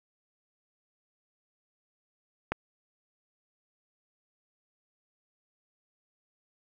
click, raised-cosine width 0.5 ms, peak -13 dBFS, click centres 2.52 s, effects none

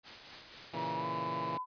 white noise with tremolo, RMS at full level -46 dBFS, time 0.03-0.98 s, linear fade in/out 50 ms, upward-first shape sine, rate 4 Hz, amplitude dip 35%
10% pulse chord, A# diminished, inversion none, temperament equal, 116.54 / 138.59 / 164.81 Hz, A#2 / C#3 / E3, 0 / 0 / 0 cents, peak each -36 / -36 / -32 dBFS, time 0.73-1.58 s, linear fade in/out 10 ms
sine tone with pitch glide, 955 to 1007.7 Hz, A#5 to B5, +42 to +35 cents, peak -35 dBFS, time 0.74-1.66 s, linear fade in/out 50 ms, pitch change +93 cents, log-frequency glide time 0.96-1.06 s
effects resampled to 11025 Hz

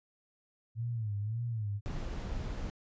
sine tone with vibrato, 110 Hz, A2, in tune, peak -32 dBFS, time 0.75-1.81 s, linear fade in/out 50 ms, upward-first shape sine, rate 1.8 Hz, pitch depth 140 cents each way
brown noise, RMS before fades -37 dBFS, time 1.86-2.7 s, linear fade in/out 0 ms
effects resampled to 16000 Hz

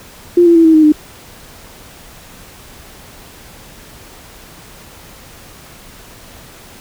sine tone with pitch steps, 349.3 / 339.6 / 330.1 / 320.9 / 311.9 / 303.2 Hz, F4 / F4 / E4 / E4 / D#4 / D#4, 0 / -48 / +2 / -46 / +4 / -45 cents, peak -4 dBFS, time 0.37-0.922 s, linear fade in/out 5 ms, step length 92 ms, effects pink hiss -38 dBFS RMS until 6.8 s

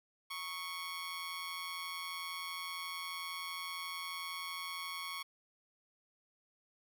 15% pulse tone with amplitude modulation, 1106 Hz, C#6, 4 cents flat, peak -31 dBFS, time 0.3-5.23 s, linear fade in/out 10 ms, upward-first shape sine, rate 171 Hz, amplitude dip 60%, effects none

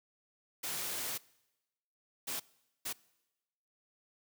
white noise bursts at uneven times, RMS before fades -38 dBFS, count 3, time 0.63-1.18 / 2.27-2.4 / 2.85-2.93 s, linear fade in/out 10 ms, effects noise-tail reverb RT60 1.0 s tail -23 dB re dry + high-pass 100 Hz 12 dB/octave

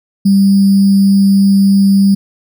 sine tone with sample-and-hold, 196.7 Hz, G3, 6 cents sharp, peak -5 dBFS, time 0.25-2.15 s, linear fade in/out 10 ms, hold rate 4900 Hz, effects none

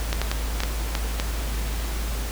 clicks, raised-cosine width 0.2 ms, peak -7 dBFS, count 7, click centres 0.129 / 0.216 / 0.315 / 0.604 / 0.635 / 0.952 / 1.199 s, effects added 54 Hz sine -25 dBFS peak until 2.31 s + pink hiss -34 dBFS RMS until 2.31 s

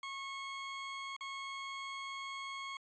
20% pulse tone with dropouts, 1093 Hz, C#6, 25 cents flat, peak -36 dBFS, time 0.03-2.77 s, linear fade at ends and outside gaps 2 ms, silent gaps 1.165-1.208 s, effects resampled to 16000 Hz

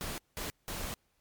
pink noise bursts at uneven times, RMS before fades -38 dBFS, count 3, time 0.01-0.18 / 0.37-0.5 / 0.68-0.94 s, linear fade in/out 0 ms, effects pink hiss -74 dBFS RMS until 1.2 s + MP3 96 kbps

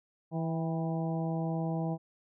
harmonic tone with a mistuned harmonic, 163.6 Hz, E3, 13 cents flat, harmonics 1 / 2 / 3 / 4 / 5 / 6, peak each -31 / -38 / -42 / -40 / -41 / -49 dBFS, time 0.31-1.98 s, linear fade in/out 50 ms, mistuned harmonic 5, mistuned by -36 cents, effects none

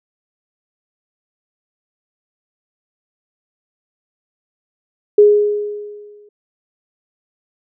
sine tone with exponential decay, 415.3 Hz, G#4, in tune, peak -3 dBFS, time 5.18-6.29 s, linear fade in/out 5 ms, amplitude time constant 240 ms, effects none

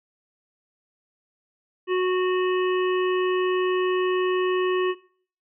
harmonic tone, 367.8 Hz, F#4, 10 cents flat, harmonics 1 / 3 / 5 / 7 / 8, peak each -20 / -30 / -34 / -37 / -38 dBFS, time 1.87-4.95 s, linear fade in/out 50 ms, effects noise-tail reverb RT60 0.5 s tail -20 dB re dry

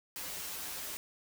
white noise with comb filter, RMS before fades -41 dBFS, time 0.16-0.97 s, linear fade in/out 0 ms, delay 8.7 ms, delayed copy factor -0.8, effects none

